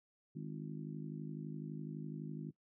harmonic tone with a mistuned harmonic, 51.91 Hz, G#1, in tune, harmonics 3 / 4 / 5 / 6 / 7, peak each -44 / -48 / -49 / -54 / -54 dBFS, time 0.35-2.51 s, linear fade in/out 10 ms, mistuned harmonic 7, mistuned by -57 cents, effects noise-tail reverb RT60 0.1 s tail -18 dB re dry

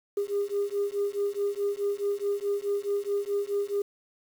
sine beating tone pair, 402.5 / 407.2 Hz, G4 / G#4, +46 / -34 cents, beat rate 4.7 Hz, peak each -28 dBFS, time 0.17-3.82 s, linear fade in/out 5 ms, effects tanh soft clip ceiling -21 dBFS + 8-bit

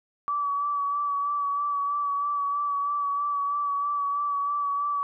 sine tone with vibrato, 1147 Hz, D6, 41 cents flat, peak -24 dBFS, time 0.28-5.03 s, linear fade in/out 0 ms, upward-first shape sine, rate 3.1 Hz, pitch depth 25 cents each way, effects none

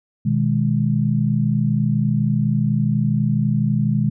sine chord, G# minor, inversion first, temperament equal, 123.47 / 155.56 / 207.7 Hz, B2 / D#3 / G#3, 0 / 0 / 0 cents, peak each -20 dBFS, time 0.25-4.1 s, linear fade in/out 10 ms, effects none

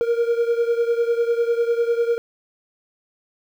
triangle beating tone pair, 466.2 / 476.2 Hz, A#4 / A#4, 0 / +37 cents, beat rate 10 Hz, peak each -17 / -21 dBFS, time 0.01-2.18 s, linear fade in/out 0 ms, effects 9-bit

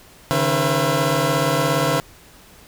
25% pulse tone cluster, 138.6 / 155.7 / 489.3 / 536 / 671 Hz, C#3 / D#3 / B4 / C5 / E5, 0 / +2 / -16 / +42 / +31 cents, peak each -20 dBFS, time 0.31-2 s, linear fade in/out 0 ms, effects pink hiss -47 dBFS RMS until 2.67 s

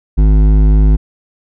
triangle tone with hard clipping, 51.91 Hz, G#1, in tune, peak -7 dBFS, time 0.17-0.97 s, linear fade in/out 20 ms, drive 15 dB, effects none

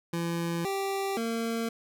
25% pulse tone with pitch steps, 169.1 / 391.4 / 228.8 Hz, E3 / G4 / A#3, +44 / -3 / -32 cents, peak -25 dBFS, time 0.13-1.69 s, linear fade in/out 5 ms, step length 520 ms, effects none

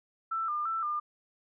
sine tone with vibrato, 1265 Hz, D#6, 28 cents sharp, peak -29 dBFS, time 0.31-1 s, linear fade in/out 10 ms, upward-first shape square, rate 2.9 Hz, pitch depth 87 cents each way, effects none

